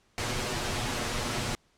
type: noise with comb filter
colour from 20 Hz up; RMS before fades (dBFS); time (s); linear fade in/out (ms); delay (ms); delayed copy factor
pink; -31; 0.18-1.55; 0; 8.3; +0.7
effects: pink hiss -67 dBFS RMS until 1.77 s + low-pass 8000 Hz 12 dB/octave